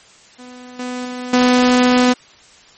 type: tone with level steps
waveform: sawtooth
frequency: 249.3 Hz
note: B3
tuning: 16 cents sharp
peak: -31 / -19 / -21 / -6 dBFS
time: 0.38-2.14 s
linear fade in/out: 20 ms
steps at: 0.79 / 1.05 / 1.33 s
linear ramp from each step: 5 ms
effects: white hiss -46 dBFS RMS until 2.77 s + MP3 32 kbps